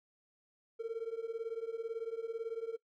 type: tone with tremolo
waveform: triangle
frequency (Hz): 455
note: A#4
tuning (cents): -42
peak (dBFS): -29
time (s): 0.79-2.77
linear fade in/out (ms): 20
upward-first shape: triangle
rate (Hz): 18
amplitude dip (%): 95
effects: noise-tail reverb RT60 0.1 s tail -23 dB re dry + tanh soft clip ceiling -31 dBFS